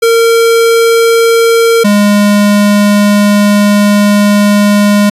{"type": "tone pair in turn", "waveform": "square", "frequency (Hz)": [459.6, 205.4], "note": ["A#4", "G#3"], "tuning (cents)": [-25, -19], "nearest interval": "octave + major second", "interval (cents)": 1394, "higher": "first", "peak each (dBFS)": -5, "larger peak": "neither", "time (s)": [[0.02, 1.84], [1.84, 5.1]], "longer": "second", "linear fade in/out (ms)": 10, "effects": ["resampled to 32000 Hz"]}